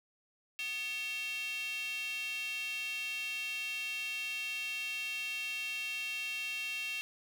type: tone with high-pass filter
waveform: square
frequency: 246.9 Hz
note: B3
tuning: in tune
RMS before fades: -38 dBFS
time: 0.59-7.01 s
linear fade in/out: 0 ms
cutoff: 2700 Hz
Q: 7
effects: none